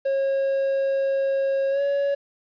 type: tone with pitch glide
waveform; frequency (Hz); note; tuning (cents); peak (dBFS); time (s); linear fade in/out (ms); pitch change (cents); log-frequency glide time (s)
triangle; 544 to 562.2; C#5 to C#5; -33 to +24; -18; 0.05-2.15; 10; +57; 1.7-1.81
effects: resampled to 11025 Hz + 9-bit